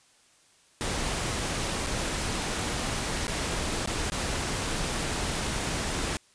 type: noise with dropouts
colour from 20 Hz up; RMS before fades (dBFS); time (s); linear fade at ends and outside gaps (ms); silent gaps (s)
pink; -30; 0.81-6.17; 0; 1.864-1.869 / 3.269-3.28 / 3.86-3.874 / 4.1-4.12
effects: white hiss -61 dBFS RMS until 6.34 s + resampled to 22050 Hz